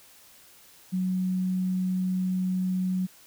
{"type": "tone", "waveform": "sine", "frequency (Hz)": 185, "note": "F#3", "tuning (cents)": 0, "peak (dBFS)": -24, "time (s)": [0.92, 3.07], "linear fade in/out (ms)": 20, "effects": ["white hiss -54 dBFS RMS until 3.26 s"]}